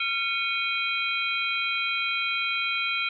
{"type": "tone cluster", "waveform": "sine", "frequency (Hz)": [1377, 2232, 2472, 3207, 3946], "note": ["F6", "C#7", "D#7", "G7", "B7"], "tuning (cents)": [-25, 11, -12, 39, -2], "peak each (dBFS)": [-32, -32, -28, -32, -35], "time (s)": [0, 3.09], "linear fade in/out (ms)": 5, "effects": []}